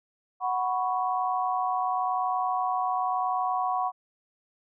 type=chord; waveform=sine; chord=F# suspended fourth; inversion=none; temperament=equal; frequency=740 / 987.8 / 1108.7 Hz; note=F#5 / B5 / C#6; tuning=0 / 0 / 0 cents; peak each=-27 / -31 / -30 dBFS; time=0.4-3.92 s; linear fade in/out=50 ms; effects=none